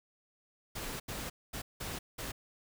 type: noise bursts at uneven times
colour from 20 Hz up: pink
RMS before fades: -40 dBFS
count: 5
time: 0.75-1 / 1.08-1.3 / 1.53-1.62 / 1.8-1.99 / 2.18-2.32 s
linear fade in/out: 10 ms
effects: none